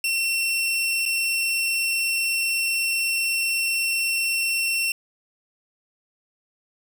sawtooth tone with dropouts, 2712 Hz, E7, 49 cents sharp, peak -18 dBFS, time 0.04-4.92 s, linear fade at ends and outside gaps 2 ms, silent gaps 1.054-1.06 s, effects none

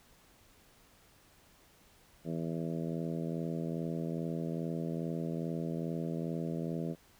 harmonic tone, 82.41 Hz, E2, in tune, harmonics 2 / 3 / 4 / 5 / 6 / 7 / 8, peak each -36 / -40 / -42 / -44 / -46 / -47 / -48 dBFS, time 2.24-6.96 s, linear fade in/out 50 ms, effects pink hiss -63 dBFS RMS until 7.19 s

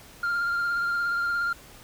sine tone with vibrato, 1396.9 Hz, F6, in tune, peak -21 dBFS, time 0.23-1.53 s, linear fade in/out 5 ms, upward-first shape triangle, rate 17 Hz, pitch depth 22 cents each way, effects tanh soft clip ceiling -23 dBFS + pink hiss -49 dBFS RMS until 1.83 s

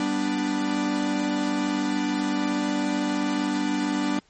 45% pulse chord, G major, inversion none, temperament equal, 196 / 246.9 / 293.7 Hz, G3 / B3 / D4, 0 / 0 / 0 cents, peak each -30 / -29 / -25 dBFS, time 0-4.19 s, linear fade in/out 2 ms, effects pink hiss -61 dBFS RMS until 4.29 s + MP3 32 kbps

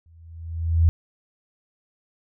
sine tone with exponential growth, 82.6 Hz, E2, 4 cents sharp, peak -11 dBFS, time 0.06-0.89 s, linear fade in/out 0 ms, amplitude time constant 180 ms, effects none

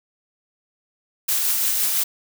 blue noise with tremolo, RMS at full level -20 dBFS, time 1.28-2.04 s, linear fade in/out 10 ms, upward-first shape sine, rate 5.9 Hz, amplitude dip 25%, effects none

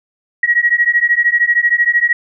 sine beating tone pair, 1900 / 1913 Hz, A#6 / A#6, +33 / +44 cents, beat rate 13 Hz, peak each -13 dBFS, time 0.43-2.13 s, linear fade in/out 5 ms, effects none

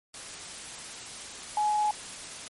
sine tone in noise, 843 Hz, G#5, 26 cents sharp, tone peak -23 dBFS, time 1.57-1.91 s, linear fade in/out 2 ms, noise white, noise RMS -41 dBFS, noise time 0.14-2.48 s, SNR +15 dB, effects MP3 48 kbps

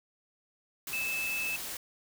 sine tone in noise, 2619 Hz, E7, 12 cents flat, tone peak -31 dBFS, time 0.93-1.56 s, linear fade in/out 2 ms, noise white, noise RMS -39 dBFS, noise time 0.87-1.77 s, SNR +5 dB, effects none

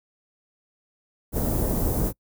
pink band-stop noise, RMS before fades -24 dBFS, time 1.32-2.13 s, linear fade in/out 50 ms, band 540 to 15000 Hz, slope 12 dB/octave, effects noise-tail reverb RT60 0.1 s tail -26 dB re dry

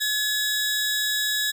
sawtooth tone pair together, 1700 / 3816 Hz, G#6 / A#7, +40 / +40 cents, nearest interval octave + major second, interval 1400 cents, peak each -22 / -22 dBFS, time 0-1.52 s, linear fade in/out 20 ms, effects none

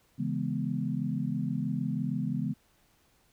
sine chord, C# minor seventh, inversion none, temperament equal, 138.59 / 164.81 / 207.7 / 246.9 Hz, C#3 / E3 / G#3 / B3, 0 / 0 / 0 / 0 cents, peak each -34 dBFS, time 0.18-2.54 s, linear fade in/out 20 ms, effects pink hiss -67 dBFS RMS until 3.32 s

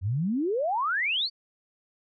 sine exponential sweep, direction up, 87.31 to 4699 Hz, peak -24 dBFS, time 0.01-1.3 s, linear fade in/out 50 ms, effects none

